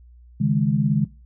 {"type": "chord", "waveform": "sine", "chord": "C# suspended second", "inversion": "none", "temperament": "just", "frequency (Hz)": [138.59, 155.92, 207.9], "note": ["C#3", "D#3", "G#3"], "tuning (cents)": [0, 4, 2], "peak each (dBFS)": [-21, -21, -21], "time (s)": [0.4, 1.05], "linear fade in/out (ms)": 10, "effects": ["noise-tail reverb RT60 0.3 s tail -18 dB re dry", "added 60 Hz sine -45 dBFS peak until 1.25 s"]}